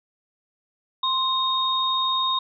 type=tone pair together; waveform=sine; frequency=1046.5 / 3719 Hz; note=C6 / A#7; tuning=0 / -5 cents; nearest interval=octave + minor seventh; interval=2195 cents; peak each=-23 dBFS; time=1.03-2.39 s; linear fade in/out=5 ms; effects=none

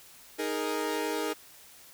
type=chord; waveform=sawtooth; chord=D# suspended fourth; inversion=none; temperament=equal; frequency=311.1 / 415.3 / 466.2 Hz; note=D#4 / G#4 / A#4; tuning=0 / 0 / 0 cents; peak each=-30 dBFS; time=0.38-1.34 s; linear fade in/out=20 ms; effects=white hiss -53 dBFS RMS until 1.93 s

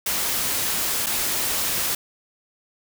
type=noise with dropouts; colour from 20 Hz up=white; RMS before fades=-24 dBFS; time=0.06-1.95 s; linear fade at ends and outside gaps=5 ms; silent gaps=1.062-1.066 s; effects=none

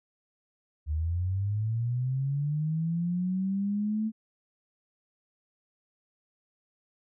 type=linear sweep; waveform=sine; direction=up; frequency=73.42 to 221.5 Hz; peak=-26 dBFS; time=0.86-4.12 s; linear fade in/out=50 ms; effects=none

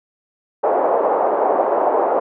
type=band-pass noise; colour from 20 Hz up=pink; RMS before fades=-17 dBFS; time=0.63-2.2 s; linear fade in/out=10 ms; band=460 to 860 Hz; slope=24 dB/octave; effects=none

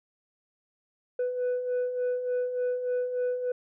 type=beating tone pair; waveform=sine; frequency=493.9 / 497.3 Hz; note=B4 / B4; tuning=0 / +12 cents; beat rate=3.4 Hz; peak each=-32 / -25 dBFS; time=1.19-3.52 s; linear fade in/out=5 ms; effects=tanh soft clip ceiling -24 dBFS

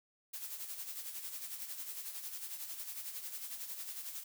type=noise with tremolo; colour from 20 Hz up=blue; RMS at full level=-42 dBFS; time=0.33-4.24 s; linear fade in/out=10 ms; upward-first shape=sine; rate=11 Hz; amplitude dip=55%; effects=none

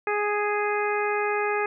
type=harmonic tone; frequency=415.3 Hz; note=G#4; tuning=in tune; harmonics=1 / 2 / 3 / 4 / 5 / 6; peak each=-26 / -29 / -31 / -32 / -33 / -34 dBFS; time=0.07-1.66 s; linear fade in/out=2 ms; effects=none

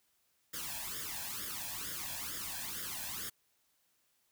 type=noise with flanger; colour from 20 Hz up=white; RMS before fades=-41 dBFS; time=0.53-3.3 s; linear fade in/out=10 ms; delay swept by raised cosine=0.58 to 1.22 ms; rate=2.2 Hz; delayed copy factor=+0.8; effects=white hiss -75 dBFS RMS until 4.31 s

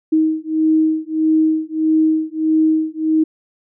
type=beating tone pair; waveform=sine; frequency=314.5 / 316.1 Hz; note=D#4 / D#4; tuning=+19 / +27 cents; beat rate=1.6 Hz; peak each=-16 dBFS; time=0.12-3.24 s; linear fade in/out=10 ms; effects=none

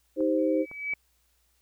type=chord; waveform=sine; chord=C minor; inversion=first; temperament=just; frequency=314 / 392.4 / 523.3 Hz; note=Eb4 / G4 / C5; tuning=+16 / +2 / 0 cents; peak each=-25 / -30 / -26 dBFS; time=0.16-0.66 s; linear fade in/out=50 ms
type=clicks; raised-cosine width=1 ms; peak=-32 dBFS; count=3; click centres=0.206 / 0.714 / 0.935 s
type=tone with exponential growth; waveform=sine; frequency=2287 Hz; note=D7; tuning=47 cents flat; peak=-25 dBFS; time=0.38-0.94 s; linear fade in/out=5 ms; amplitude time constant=120 ms
effects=added 60 Hz sine -70 dBFS peak until 1.61 s + white hiss -70 dBFS RMS until 1.61 s

